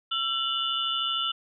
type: tone cluster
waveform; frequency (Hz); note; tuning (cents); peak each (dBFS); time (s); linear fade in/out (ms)
sine; 1352 / 2876 / 3009 / 3498; E6 / F#7 / F#7 / A7; +43 / -50 / +28 / -11; -31; 0.11-1.32; 10
effects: none